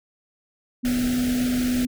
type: tone with pitch glide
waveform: sine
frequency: 246.9 to 248.8 Hz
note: B3 to B3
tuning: 0 to +13 cents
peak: -20 dBFS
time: 0.83-1.87 s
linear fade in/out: 20 ms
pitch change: +13 cents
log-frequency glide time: 1.01-1.22 s
type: band-stop noise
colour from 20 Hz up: pink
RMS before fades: -31 dBFS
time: 0.85-1.85 s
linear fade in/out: 0 ms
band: 760 to 1300 Hz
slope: 96 dB/octave
effects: none